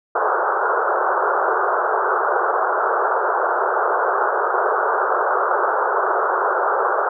white band-pass noise, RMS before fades -19 dBFS, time 0.15-7.09 s, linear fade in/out 5 ms, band 370 to 1500 Hz, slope 96 dB/octave, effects none

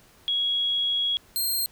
sine / 10% pulse tone pair in turn, 3322 / 4193 Hz, G#7 / C8, 0 / +3 cents, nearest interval major third, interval 403 cents, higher second, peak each -22 / -17 dBFS, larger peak second, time 0.28-1.17 / 1.36-1.66 s, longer first, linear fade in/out 0 ms, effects pink hiss -56 dBFS RMS until 1.71 s

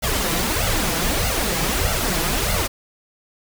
pink noise with flanger, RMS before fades -21 dBFS, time 0.02-2.68 s, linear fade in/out 20 ms, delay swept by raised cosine 1.4 to 6.1 ms, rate 1.6 Hz, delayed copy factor +0.9, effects none

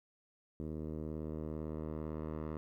10% pulse tone with low-pass filter sweep, 77.78 Hz, D#2, in tune, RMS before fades -41 dBFS, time 0.6-2.57 s, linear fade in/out 0 ms, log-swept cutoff 400 to 1100 Hz, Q 0.91, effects 12-bit

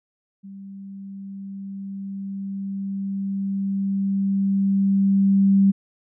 sine tone with level ramp, 196 Hz, G3, in tune, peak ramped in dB -36 to -12 dBFS, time 0.43-5.72 s, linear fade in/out 20 ms, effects none

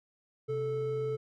triangle tone pair together, 130 / 437.3 Hz, C3 / A4, -11 / -11 cents, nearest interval octave + major sixth, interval 2100 cents, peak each -35 / -29 dBFS, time 0.48-1.17 s, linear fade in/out 20 ms, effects none

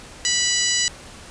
harmonic tone with a mistuned harmonic, 981 Hz, B5, 12 cents flat, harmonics 2 / 3 / 4 / 5 / 6 / 7 / 8, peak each -26 / -26 / -26 / -26 / -26 / -26 / -26 dBFS, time 0.25-0.88 s, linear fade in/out 0 ms, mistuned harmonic 4, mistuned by +26 cents, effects pink hiss -41 dBFS RMS until 1.3 s + resampled to 22050 Hz

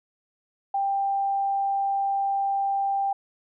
sine tone, 790 Hz, G5, 13 cents sharp, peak -22 dBFS, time 0.74-3.13 s, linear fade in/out 5 ms, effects none

